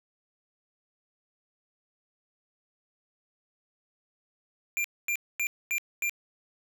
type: tone bursts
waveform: square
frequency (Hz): 2381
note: D7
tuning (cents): +23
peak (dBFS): -27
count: 5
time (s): 4.77-6.095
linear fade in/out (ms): 0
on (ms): 73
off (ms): 240
effects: none